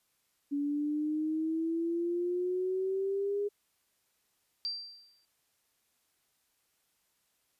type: exponential sweep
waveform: sine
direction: up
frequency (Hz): 283.4 to 411.1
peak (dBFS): -29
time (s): 0.51-3.49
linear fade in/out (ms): 20
type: tone with exponential decay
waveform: sine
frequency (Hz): 4700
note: D8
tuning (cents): +1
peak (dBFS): -30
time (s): 4.65-5.25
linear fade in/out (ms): 0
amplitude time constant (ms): 130
effects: white hiss -75 dBFS RMS until 7.59 s + resampled to 32000 Hz